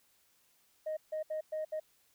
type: tone bursts at uneven times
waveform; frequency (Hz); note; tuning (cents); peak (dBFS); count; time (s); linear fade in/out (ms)
sine; 622.3; D#5; 0; -32; 5; 0.86-0.97 / 1.12-1.23 / 1.3-1.41 / 1.52-1.65 / 1.72-1.8; 10
effects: tanh soft clip ceiling -31 dBFS + white hiss -70 dBFS RMS until 2.14 s